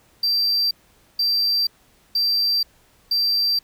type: tone bursts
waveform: triangle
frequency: 4699 Hz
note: D8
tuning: in tune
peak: -16 dBFS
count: 4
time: 0.23-3.59 s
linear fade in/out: 5 ms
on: 480 ms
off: 480 ms
effects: pink hiss -57 dBFS RMS until 3.63 s